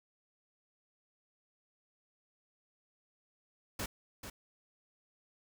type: noise with echo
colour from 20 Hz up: pink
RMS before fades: -38 dBFS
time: 3.79-3.86 s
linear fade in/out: 5 ms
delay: 440 ms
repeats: 1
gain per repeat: -8 dB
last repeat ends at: 4.3 s
effects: none